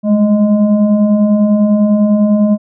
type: tone with frequency modulation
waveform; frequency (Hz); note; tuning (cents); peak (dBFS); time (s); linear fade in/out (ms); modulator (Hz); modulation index
sine; 211; G#3; +28; -7; 0.03-2.58; 50; 412; 0.67
effects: none